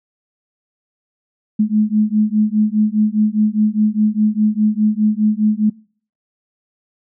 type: beating tone pair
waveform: sine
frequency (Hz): 210.9 / 215.8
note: G#3 / A3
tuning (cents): +27 / -33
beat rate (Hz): 4.9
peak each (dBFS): -15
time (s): 1.59-5.7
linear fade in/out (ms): 10
effects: noise-tail reverb RT60 0.5 s tail -26 dB re dry